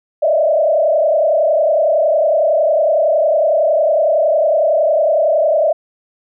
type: tone with frequency modulation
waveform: sine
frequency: 622.3 Hz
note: D#5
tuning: in tune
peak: -10 dBFS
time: 0.22-5.73 s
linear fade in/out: 10 ms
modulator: 30.9 Hz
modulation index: 1.6
effects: none